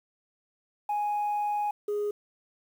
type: tone pair in turn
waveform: sine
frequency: 830.6 / 414.4 Hz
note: G#5 / G#4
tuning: 0 / -4 cents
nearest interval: octave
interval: 1204 cents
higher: first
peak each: -24 / -25 dBFS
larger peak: first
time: 0.89-1.71 / 1.88-2.11 s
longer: first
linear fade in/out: 5 ms
effects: tanh soft clip ceiling -24 dBFS + 9-bit